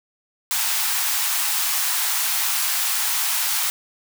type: high-pass noise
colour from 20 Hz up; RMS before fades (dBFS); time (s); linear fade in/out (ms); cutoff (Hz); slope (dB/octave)
white; -22; 0.51-3.7; 0; 750; 48
effects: none